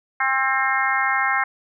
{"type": "harmonic tone with a mistuned harmonic", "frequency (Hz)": 266.2, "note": "C4", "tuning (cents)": 30, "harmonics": [3, 4, 5, 6, 7, 8], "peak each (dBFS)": [-25, -25, -25, -25, -25, -25], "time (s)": [0.2, 1.44], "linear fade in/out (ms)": 5, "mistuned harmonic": 7, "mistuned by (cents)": -24, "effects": []}